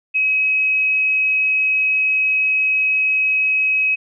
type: tone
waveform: sine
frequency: 2549 Hz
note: D#7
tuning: 41 cents sharp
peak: -14 dBFS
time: 0.14-3.96 s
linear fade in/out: 20 ms
effects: none